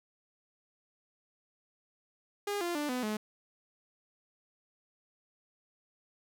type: tone with pitch steps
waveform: sawtooth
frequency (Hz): 407.7 / 346.8 / 295 / 251 / 213.5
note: G#4 / F4 / D4 / B3 / G#3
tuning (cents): -32 / -12 / +8 / +28 / +48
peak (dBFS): -28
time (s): 2.47-3.17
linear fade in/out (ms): 5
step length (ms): 140
effects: none